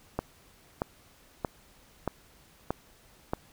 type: click train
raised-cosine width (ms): 1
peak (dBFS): -14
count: 6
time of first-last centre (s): 0.19-3.335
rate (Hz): 1.59
effects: pink hiss -59 dBFS RMS until 3.52 s